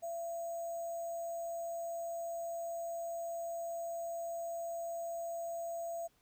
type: tone with sample-and-hold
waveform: sine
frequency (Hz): 675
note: E5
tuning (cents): +41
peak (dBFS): -37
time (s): 0.02-6.08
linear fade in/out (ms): 20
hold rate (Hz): 7350
effects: pink hiss -72 dBFS RMS until 6.21 s